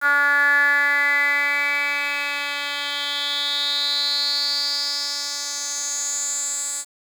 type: tone with band-pass filter sweep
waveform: 10% pulse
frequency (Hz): 286.6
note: D4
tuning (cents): -42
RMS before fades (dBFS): -22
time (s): 0.01-6.85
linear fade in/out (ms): 50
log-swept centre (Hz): 1500 to 8200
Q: 7.5
effects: 7-bit